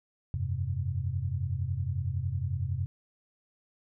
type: chord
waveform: sine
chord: F suspended second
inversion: none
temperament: just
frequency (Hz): 87.31 / 98.22 / 130.96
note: F2 / G2 / C3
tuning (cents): 0 / +4 / +2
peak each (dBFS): -33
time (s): 0.34-2.86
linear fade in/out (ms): 0
effects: none